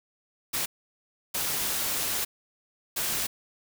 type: noise bursts at uneven times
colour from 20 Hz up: white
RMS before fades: -29 dBFS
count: 3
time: 0.53-0.66 / 1.34-2.25 / 2.96-3.27 s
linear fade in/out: 10 ms
effects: none